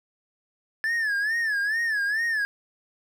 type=tone with vibrato; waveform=triangle; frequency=1735 Hz; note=A6; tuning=25 cents flat; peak=-21 dBFS; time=0.84-2.45 s; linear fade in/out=0 ms; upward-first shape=sine; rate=2.3 Hz; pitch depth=130 cents each way; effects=none